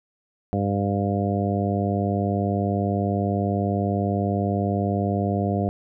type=harmonic tone; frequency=100 Hz; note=G2; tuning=35 cents sharp; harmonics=1 / 2 / 3 / 4 / 5 / 6 / 7; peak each=-25 / -25 / -30 / -31 / -32 / -32 / -29 dBFS; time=0.53-5.69 s; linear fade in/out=0 ms; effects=none